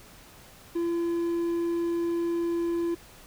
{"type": "tone", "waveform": "triangle", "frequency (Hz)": 340, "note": "F4", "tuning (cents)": -46, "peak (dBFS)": -23, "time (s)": [0.75, 2.95], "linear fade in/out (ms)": 10, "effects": ["pink hiss -51 dBFS RMS until 3.26 s"]}